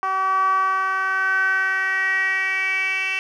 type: tone with band-pass filter sweep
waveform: 10% pulse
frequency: 381.5 Hz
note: G4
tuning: 47 cents flat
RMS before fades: -21 dBFS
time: 0.03-3.19 s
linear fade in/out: 0 ms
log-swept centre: 1000 to 2600 Hz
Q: 6.3
effects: none